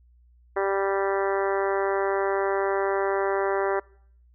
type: harmonic tone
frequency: 196 Hz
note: G3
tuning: in tune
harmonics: 2 / 3 / 4 / 5 / 6 / 7 / 8 / 9 / 10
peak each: -25 / -29 / -31 / -33 / -35 / -36 / -37 / -38 / -39 dBFS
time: 0.56-3.8 s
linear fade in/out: 10 ms
effects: noise-tail reverb RT60 0.6 s tail -24 dB re dry + added 60 Hz sine -54 dBFS peak until 4.34 s